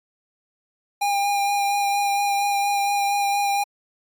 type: tone with vibrato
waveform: square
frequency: 806 Hz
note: G5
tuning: 48 cents sharp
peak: -20 dBFS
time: 1.01-3.64 s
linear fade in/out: 10 ms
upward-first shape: sine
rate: 4.3 Hz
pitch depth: 15 cents each way
effects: AAC 64 kbps